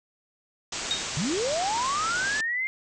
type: low-pass noise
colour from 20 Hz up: white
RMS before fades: -33 dBFS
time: 0.72-2.41 s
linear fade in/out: 5 ms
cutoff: 8000 Hz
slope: 96 dB/octave
type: tone with exponential decay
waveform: sine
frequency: 3729 Hz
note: A#7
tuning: in tune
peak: -21 dBFS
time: 0.91-1.11 s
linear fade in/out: 0 ms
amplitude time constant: 43 ms
type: linear sweep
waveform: sine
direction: up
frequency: 129.9 to 2127 Hz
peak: -25 dBFS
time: 1.17-2.67 s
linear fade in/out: 0 ms
effects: none